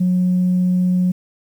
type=tone; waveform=sine; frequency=181.5 Hz; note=F#3; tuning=33 cents flat; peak=-12 dBFS; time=0-1.12 s; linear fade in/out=10 ms; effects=tanh soft clip ceiling -10 dBFS + 8-bit